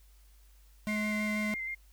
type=tone; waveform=square; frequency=212.5 Hz; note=G#3; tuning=40 cents sharp; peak=-32 dBFS; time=0.87-1.54 s; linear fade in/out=0 ms
type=tone with vibrato; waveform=sine; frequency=2093 Hz; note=C7; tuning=in tune; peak=-34 dBFS; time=0.88-1.75 s; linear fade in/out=10 ms; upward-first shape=square; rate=6.3 Hz; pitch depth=18 cents each way
effects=added 50 Hz sine -56 dBFS peak until 1.92 s + white hiss -67 dBFS RMS until 1.92 s